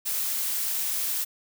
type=noise; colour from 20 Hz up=blue; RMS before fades=-28 dBFS; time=0.05-1.25 s; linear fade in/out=20 ms; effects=none